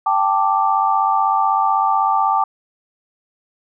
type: chord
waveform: sine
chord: G suspended second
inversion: none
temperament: equal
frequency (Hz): 784 / 880 / 1174.7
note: G5 / A5 / D6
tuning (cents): 0 / 0 / 0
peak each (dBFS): -18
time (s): 0.06-2.44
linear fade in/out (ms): 5
effects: none